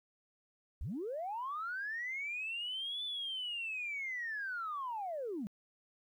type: linear two-way sweep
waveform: sine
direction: up then down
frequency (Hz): 43.65 to 3520 to 182.2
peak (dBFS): -36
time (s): 0.81-5.47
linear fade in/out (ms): 0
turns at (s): 3.04
effects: tanh soft clip ceiling -32 dBFS + 12-bit